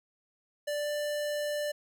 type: tone with pitch glide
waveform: square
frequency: 587.3 to 590.7 Hz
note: D5 to D5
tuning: 0 to +10 cents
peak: -31 dBFS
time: 0.67-1.72 s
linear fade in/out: 10 ms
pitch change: +10 cents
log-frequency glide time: 0.79-0.89 s
effects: none